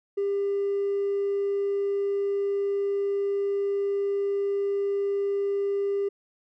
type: tone with hard clipping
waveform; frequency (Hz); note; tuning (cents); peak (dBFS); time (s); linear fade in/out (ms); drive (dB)
sine; 399.6; G4; +33; -24; 0.17-6.09; 10; 1
effects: none